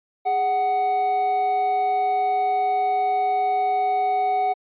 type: tone pair together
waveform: triangle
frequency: 412.4 / 745 Hz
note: G#4 / F#5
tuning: -12 / +12 cents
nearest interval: minor seventh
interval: 1024 cents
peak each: -28 / -17 dBFS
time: 0.25-4.54 s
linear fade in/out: 20 ms
effects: resampled to 8000 Hz